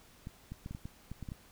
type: clicks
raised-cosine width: 5 ms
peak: -29 dBFS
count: 10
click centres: 0.271 / 0.52 / 0.661 / 0.71 / 0.749 / 0.855 / 1.116 / 1.227 / 1.288 / 1.319 s
effects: pink hiss -60 dBFS RMS until 1.51 s